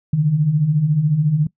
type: beating tone pair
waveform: sine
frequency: 140 / 154 Hz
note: C#3 / D#3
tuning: +18 / -17 cents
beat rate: 14 Hz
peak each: -21 / -14 dBFS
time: 0.13-1.47 s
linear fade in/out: 5 ms
effects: noise-tail reverb RT60 0.1 s tail -21 dB re dry